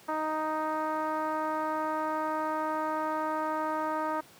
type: tone with low-pass filter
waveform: 10% pulse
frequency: 311.1 Hz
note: D#4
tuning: in tune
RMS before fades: -31 dBFS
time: 0.08-4.21 s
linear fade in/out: 10 ms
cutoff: 1100 Hz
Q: 1.9
effects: pink hiss -55 dBFS RMS until 4.39 s + high-pass 150 Hz 12 dB/octave